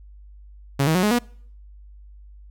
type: tone with pitch steps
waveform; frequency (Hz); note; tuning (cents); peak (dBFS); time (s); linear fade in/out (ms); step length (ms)
sawtooth; 138.59 / 159.2 / 182.87 / 210.1 / 241.3; C#3 / D#3 / F#3 / G#3 / B3; 0 / +40 / -20 / +20 / -40; -13; 0.79-1.19; 10; 80
effects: noise-tail reverb RT60 0.6 s tail -26 dB re dry + added 50 Hz sine -42 dBFS peak until 2.5 s